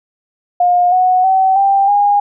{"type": "tone with pitch steps", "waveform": "sine", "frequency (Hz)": [712, 736.7, 762.2, 788.6, 816], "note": ["F5", "F#5", "G5", "G5", "G#5"], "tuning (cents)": [33, -8, -49, 10, -31], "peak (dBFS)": -8, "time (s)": [0.6, 2.2], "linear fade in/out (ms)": 5, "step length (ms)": 320, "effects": []}